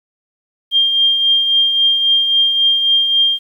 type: tone with tremolo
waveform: sine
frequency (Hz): 3200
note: G7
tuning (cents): +35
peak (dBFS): -8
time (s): 0.71-3.39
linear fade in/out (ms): 50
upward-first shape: triangle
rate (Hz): 3.7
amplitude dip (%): 50
effects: 8-bit